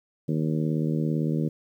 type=harmonic tone; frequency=77.78 Hz; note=D#2; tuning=in tune; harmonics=2 / 3 / 4 / 5 / 6 / 7; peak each=-25 / -29 / -31 / -36 / -37 / -41 dBFS; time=0.28-1.49 s; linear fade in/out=10 ms; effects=10-bit